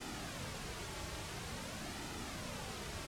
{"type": "noise with flanger", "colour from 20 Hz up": "pink", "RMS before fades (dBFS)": -44, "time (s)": [0, 3.07], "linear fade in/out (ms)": 20, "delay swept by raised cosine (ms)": [1.8, 4.1], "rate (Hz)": 0.48, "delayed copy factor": -0.5, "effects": ["low-pass 9000 Hz 12 dB/octave"]}